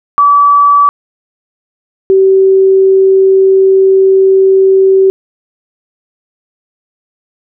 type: tone pair in turn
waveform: sine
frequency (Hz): 1150 / 383.8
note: D6 / G4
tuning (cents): -37 / -37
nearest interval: octave + perfect fifth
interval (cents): 1900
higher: first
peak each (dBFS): -3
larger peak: neither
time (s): 0.18-0.89 / 2.1-5.1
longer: second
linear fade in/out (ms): 0
effects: none